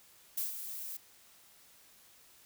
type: noise with ADSR envelope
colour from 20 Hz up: violet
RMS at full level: -33 dBFS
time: 0.37-0.97 s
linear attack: 8 ms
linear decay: 140 ms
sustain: -9 dB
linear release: 5 ms
effects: white hiss -61 dBFS RMS until 2.45 s